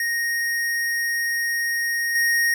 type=tone with level steps; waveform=square; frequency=1864.7 Hz; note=A#6; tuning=in tune; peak=-22 / -18 dBFS; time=0-2.54 s; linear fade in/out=2 ms; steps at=2.15 s; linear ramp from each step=5 ms; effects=none